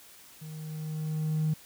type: tone with level ramp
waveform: triangle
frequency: 155.56 Hz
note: D#3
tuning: in tune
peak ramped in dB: -38 to -20 dBFS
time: 0.41-1.54 s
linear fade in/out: 10 ms
effects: tanh soft clip ceiling -21 dBFS + white hiss -53 dBFS RMS until 1.65 s